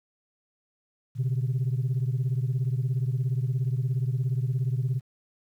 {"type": "beating tone pair", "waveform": "sine", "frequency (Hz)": [123.47, 140.47], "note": ["B2", "C#3"], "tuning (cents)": [0, 23], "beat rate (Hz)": 17, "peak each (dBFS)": [-24, -27], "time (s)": [1.15, 5.01], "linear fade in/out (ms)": 50, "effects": ["tanh soft clip ceiling -20 dBFS", "10-bit"]}